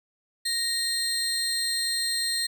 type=tone pair together; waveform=30% pulse; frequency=1865 / 4183 Hz; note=A#6 / C8; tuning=0 / -1 cents; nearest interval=octave + major second; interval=1399 cents; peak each=-29 / -23 dBFS; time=0.45-2.47 s; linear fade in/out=10 ms; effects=none